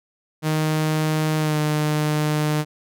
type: tone with pitch glide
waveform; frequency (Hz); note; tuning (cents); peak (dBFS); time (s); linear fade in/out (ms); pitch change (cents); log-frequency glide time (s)
sawtooth; 155.5 to 151.6; D#3 to D#3; -1 to -45; -15; 0.42-2.65; 50; -44; 1.38-1.58
effects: none